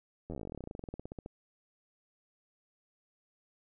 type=slowing click train; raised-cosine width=2 ms; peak=-28 dBFS; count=30; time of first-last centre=0.3-1.261 s; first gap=11 ms; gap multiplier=1.07; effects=none